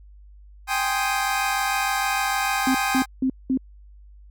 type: chord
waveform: 25% pulse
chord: Ab major seventh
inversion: third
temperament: equal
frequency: 784 / 830.6 / 1046.5 / 1244.5 Hz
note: G5 / Ab5 / C6 / Eb6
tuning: 0 / 0 / 0 / 0 cents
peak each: -21 / -25 / -25 / -25 dBFS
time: 0.67-3.06 s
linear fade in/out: 50 ms
type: tone bursts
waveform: sine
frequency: 261.6 Hz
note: C4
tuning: in tune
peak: -18 dBFS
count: 4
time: 2.67-3.574 s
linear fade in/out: 2 ms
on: 76 ms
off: 200 ms
effects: added 50 Hz sine -44 dBFS peak until 4.3 s